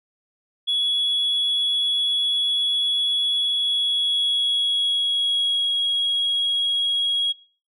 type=tone with pitch glide; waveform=sine; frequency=3373 to 3305 Hz; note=G#7 to G#7; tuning=+26 to -9 cents; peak=-17 dBFS; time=0.67-7.33 s; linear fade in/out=20 ms; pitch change=-35 cents; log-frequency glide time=3.37-5.79 s; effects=noise-tail reverb RT60 0.4 s tail -21 dB re dry + tanh soft clip ceiling -16 dBFS